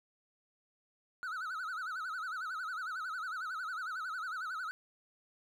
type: tone with vibrato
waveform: triangle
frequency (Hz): 1384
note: F6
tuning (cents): -16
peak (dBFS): -35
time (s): 1.23-4.71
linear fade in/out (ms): 0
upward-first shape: sine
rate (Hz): 11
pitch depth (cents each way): 170
effects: none